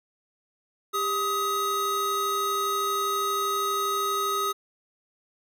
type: tone pair together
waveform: square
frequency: 396.5 / 1262 Hz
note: G4 / D#6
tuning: +20 / +24 cents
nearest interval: octave + minor sixth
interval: 2004 cents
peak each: -32 / -26 dBFS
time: 0.93-4.53 s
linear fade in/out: 20 ms
effects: none